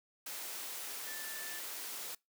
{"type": "tone in noise", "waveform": "sine", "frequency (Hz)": 1760, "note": "A6", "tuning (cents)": 0, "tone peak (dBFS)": -47, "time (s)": [1.07, 1.59], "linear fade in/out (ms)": 5, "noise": "white", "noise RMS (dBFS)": -43, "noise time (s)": [0.26, 2.15], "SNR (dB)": -7, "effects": ["noise-tail reverb RT60 0.2 s tail -24 dB re dry", "high-pass 300 Hz 12 dB/octave"]}